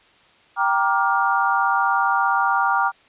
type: chord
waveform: sine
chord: G minor seventh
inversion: none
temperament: just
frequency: 784 / 940.8 / 1176 / 1411.2 Hz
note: G5 / Bb5 / D6 / F6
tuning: 0 / +16 / +2 / +18 cents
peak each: -22 dBFS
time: 0.56-2.92 s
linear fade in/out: 50 ms
effects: white hiss -54 dBFS RMS until 3.08 s + resampled to 8000 Hz